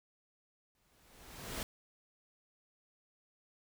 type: noise with exponential growth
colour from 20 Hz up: pink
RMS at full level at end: -38 dBFS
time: 0.75-1.63 s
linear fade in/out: 1 ms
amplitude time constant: 190 ms
effects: none